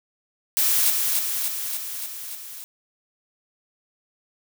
blue noise with echo, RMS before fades -20 dBFS, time 0.57-0.9 s, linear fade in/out 0 ms, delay 290 ms, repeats 6, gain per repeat -3 dB, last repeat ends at 2.64 s, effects none

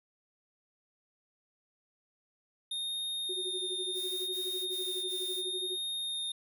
square tone with vibrato, 3674 Hz, A#7, 26 cents flat, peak -34 dBFS, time 2.71-6.32 s, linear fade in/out 5 ms, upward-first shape sine, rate 0.72 Hz, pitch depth 12 cents each way
sine tone with tremolo, 370 Hz, F#4, in tune, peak -36 dBFS, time 3.29-5.78 s, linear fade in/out 5 ms, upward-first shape sine, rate 12 Hz, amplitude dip 95%
blue noise bursts, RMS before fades -48 dBFS, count 4, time 3.93-5.43 s, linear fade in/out 50 ms, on 360 ms, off 20 ms
effects none

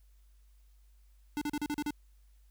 square tone bursts, 295.3 Hz, D4, 10 cents sharp, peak -32 dBFS, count 7, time 1.37-1.906 s, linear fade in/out 0 ms, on 44 ms, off 38 ms, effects added 50 Hz sine -58 dBFS peak until 2.5 s + white hiss -75 dBFS RMS until 2.5 s

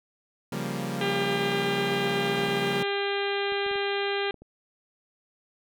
sawtooth chord, G half-diminished seventh, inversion second, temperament equal, 138.59 / 174.61 / 196 / 233.1 Hz, Db3 / F3 / G3 / Bb3, 0 / 0 / 0 / 0 cents, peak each -31 dBFS, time 0.52-2.83 s, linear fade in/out 5 ms
harmonic tone, 400.2 Hz, G4, 36 cents sharp, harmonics 1 / 2 / 3 / 4 / 5 / 6 / 7 / 8 / 9 / 10, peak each -28 / -34 / -39 / -35 / -37 / -37 / -39 / -37 / -43 / -41 dBFS, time 1.01-4.31 s, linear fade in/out 2 ms
clicks, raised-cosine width 2 ms, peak -34 dBFS, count 8, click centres 2.392 / 2.489 / 3.522 / 3.664 / 3.713 / 3.757 / 4.343 / 4.42 s
effects none

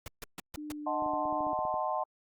pink noise bursts, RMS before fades -41 dBFS, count 5, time 0.06-0.72 s, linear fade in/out 2 ms, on 20 ms, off 140 ms
sine tone with vibrato, 299 Hz, D4, 31 cents sharp, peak -38 dBFS, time 0.57-1.53 s, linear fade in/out 10 ms, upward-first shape sine, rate 3 Hz, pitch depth 10 cents each way
sine chord, D# diminished seventh, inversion none, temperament equal, 622.3 / 740 / 880 / 1046.5 Hz, D#5 / F#5 / A5 / C6, 0 / 0 / 0 / 0 cents, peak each -35 dBFS, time 0.86-2.04 s, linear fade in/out 10 ms
clicks, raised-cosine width 2 ms, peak -33 dBFS, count 11, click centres 1.023 / 1.062 / 1.136 / 1.255 / 1.327 / 1.407 / 1.468 / 1.532 / 1.59 / 1.652 / 1.741 s
effects Opus 48 kbps

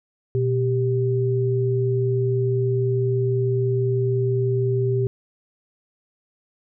sine tone pair together, 121.95 / 392 Hz, B2 / G4, -21 / 0 cents, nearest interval octave + minor sixth, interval 2021 cents, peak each -20 / -22 dBFS, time 0.35-5.07 s, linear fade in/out 0 ms, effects none

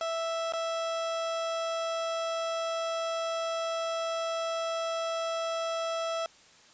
30% pulse tone with dropouts, 659.3 Hz, E5, in tune, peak -27 dBFS, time 0.01-6.26 s, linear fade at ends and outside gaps 1 ms, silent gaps 0.523-0.535 s, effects white hiss -57 dBFS RMS until 6.73 s + resampled to 16000 Hz

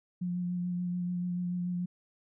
sine tone with vibrato, 177.7 Hz, F3, 30 cents sharp, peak -30 dBFS, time 0.21-1.86 s, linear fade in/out 10 ms, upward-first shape sine, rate 6.9 Hz, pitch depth 17 cents each way, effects none

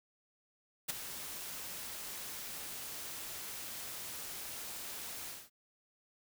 white noise with ADSR envelope, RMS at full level -33 dBFS, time 0.88-5.5 s, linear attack 18 ms, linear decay 13 ms, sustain -11 dB, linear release 220 ms, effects none

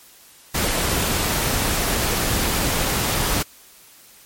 pink noise, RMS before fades -21 dBFS, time 0.54-3.43 s, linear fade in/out 10 ms, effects white hiss -48 dBFS RMS until 4.25 s + MP3 64 kbps

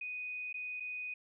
sine tone with dropouts, 2489 Hz, D#7, in tune, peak -38 dBFS, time 0.01-1.14 s, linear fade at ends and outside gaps 5 ms, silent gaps 0.529-0.541 / 0.8-0.804 s, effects none

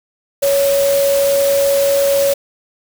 sine tone in noise, 558 Hz, C#5, 11 cents sharp, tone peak -11 dBFS, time 0.42-2.34 s, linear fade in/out 10 ms, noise white, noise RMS -23 dBFS, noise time 0.42-2.34 s, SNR +9 dB, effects none

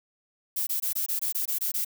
violet noise bursts, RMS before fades -28 dBFS, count 10, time 0.56-1.849 s, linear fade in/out 10 ms, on 110 ms, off 21 ms, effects none

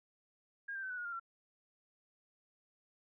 sine tone with pitch steps, 1622 / 1574.9 / 1529.2 / 1484.8 / 1441.7 / 1399.9 / 1359.2 Hz, G#6 / G6 / G6 / F#6 / F#6 / F6 / F6, -41 / +8 / -43 / +6 / -45 / +4 / -47 cents, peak -39 dBFS, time 0.68-1.198 s, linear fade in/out 10 ms, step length 74 ms, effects none

